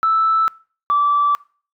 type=tone pair in turn; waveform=sine; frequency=1317 / 1160.5 Hz; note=E6 / D6; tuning=-2 / -21 cents; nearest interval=major second; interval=219 cents; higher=first; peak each=-12 dBFS; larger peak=neither; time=0.03-0.48 / 0.9-1.35 s; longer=neither; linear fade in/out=0 ms; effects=noise-tail reverb RT60 0.4 s tail -23 dB re dry + tanh soft clip ceiling -8 dBFS